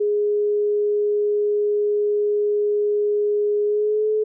sine tone with pitch glide, 415.3 to 429.9 Hz, G#4 to A4, 0 to -40 cents, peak -17 dBFS, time 0-4.24 s, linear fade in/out 10 ms, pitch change +60 cents, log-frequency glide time 3.65-4.08 s, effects none

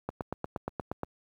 click train, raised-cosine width 1 ms, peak -18 dBFS, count 9, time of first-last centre 0.09-1.033 s, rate 8.48 Hz, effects high-pass 60 Hz 12 dB/octave + 10-bit

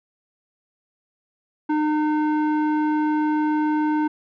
square tone with low-pass filter, 304.5 Hz, D#4, 37 cents flat, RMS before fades -21 dBFS, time 1.69-4.08 s, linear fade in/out 10 ms, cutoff 1200 Hz, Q 1.4, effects none

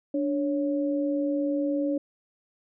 sine tone pair together, 291.6 / 554.4 Hz, D4 / C#5, -12 / 0 cents, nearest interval major seventh, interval 1112 cents, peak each -25 / -29 dBFS, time 0.14-1.98 s, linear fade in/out 5 ms, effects none

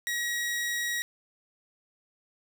sawtooth tone, 1905 Hz, A#6, 37 cents sharp, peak -25 dBFS, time 0.07-1.02 s, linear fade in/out 0 ms, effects 11-bit

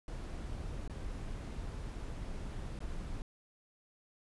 brown noise with dropouts, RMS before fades -41 dBFS, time 0.08-3.22 s, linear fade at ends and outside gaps 1 ms, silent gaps 0.877-0.897 / 2.79-2.804 s, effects resampled to 24000 Hz

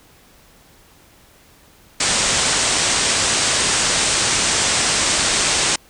white low-pass noise, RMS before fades -18 dBFS, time 2-5.76 s, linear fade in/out 5 ms, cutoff 9000 Hz, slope 96 dB/octave, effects pink hiss -50 dBFS RMS until 5.89 s

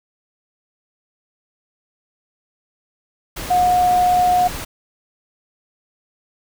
sine tone in noise, 722 Hz, F#5, 43 cents flat, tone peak -12 dBFS, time 3.5-4.48 s, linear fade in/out 10 ms, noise pink, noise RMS -29 dBFS, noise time 3.36-4.65 s, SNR +14 dB, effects none

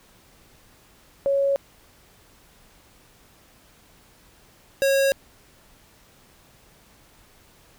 sine / square tone pair in turn, 554.4 / 546.5 Hz, C#5 / C#5, 0 / -25 cents, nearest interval unison, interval 25 cents, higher first, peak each -18 dBFS, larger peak neither, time 1.26-1.56 / 4.82-5.12 s, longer neither, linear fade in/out 0 ms, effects pink hiss -55 dBFS RMS until 7.78 s

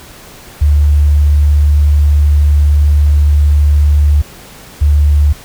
sine tone pair in turn, 73.4 / 73.4 Hz, D2 / D2, 0 / 0 cents, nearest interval unison, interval 0 cents, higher neither, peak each -5 dBFS, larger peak neither, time 0.61-4.22 / 4.81-5.33 s, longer first, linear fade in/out 10 ms, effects pink hiss -35 dBFS RMS until 5.44 s

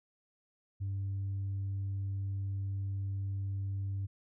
sine tone, 98 Hz, G2, in tune, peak -31 dBFS, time 0.8-4.07 s, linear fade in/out 20 ms, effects tanh soft clip ceiling -31 dBFS

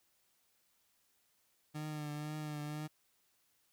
30% pulse tone with vibrato, 150.7 Hz, D3, 45 cents sharp, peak -37 dBFS, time 1.74-2.88 s, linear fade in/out 20 ms, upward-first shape triangle, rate 2 Hz, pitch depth 36 cents each way, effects white hiss -75 dBFS RMS until 3.72 s

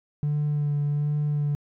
triangle tone with vibrato, 146.83 Hz, D3, in tune, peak -19 dBFS, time 0.23-1.55 s, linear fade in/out 0 ms, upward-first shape sine, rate 1.3 Hz, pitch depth 19 cents each way, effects tanh soft clip ceiling -18 dBFS

